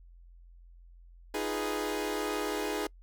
sawtooth chord, F half-diminished seventh, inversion third, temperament equal, 311.1 / 349.2 / 415.3 / 493.9 Hz, Eb4 / F4 / Ab4 / Cb5, 0 / 0 / 0 / 0 cents, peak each -32 / -36 / -30 / -36 dBFS, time 1.34-2.87 s, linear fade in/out 5 ms, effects noise-tail reverb RT60 0.1 s tail -26 dB re dry + added 43 Hz sine -51 dBFS peak until 3.02 s

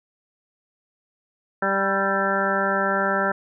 harmonic tone with a mistuned harmonic, 196 Hz, G3, in tune, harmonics 1 / 2 / 3 / 4 / 5 / 7 / 8 / 9, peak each -29 / -29 / -26 / -29 / -30 / -25 / -27 / -30 dBFS, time 1.62-3.32 s, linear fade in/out 5 ms, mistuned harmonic 7, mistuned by -29 cents, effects none

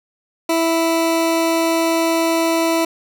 20% pulse tone, 329.6 Hz, E4, in tune, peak -10 dBFS, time 0.49-2.85 s, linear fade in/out 5 ms, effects none

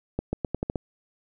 accelerating click train, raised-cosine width 2 ms, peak -13 dBFS, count 7, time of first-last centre 0.19-0.758 s, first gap 140 ms, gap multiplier 0.84, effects none

